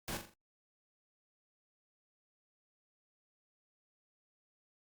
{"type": "noise with echo", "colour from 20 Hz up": "pink", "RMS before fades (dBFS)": -40, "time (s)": [0.08, 0.17], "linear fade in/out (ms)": 0, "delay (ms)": 42, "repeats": 4, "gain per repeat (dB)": -7, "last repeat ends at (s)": 0.338, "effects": ["Opus 48 kbps"]}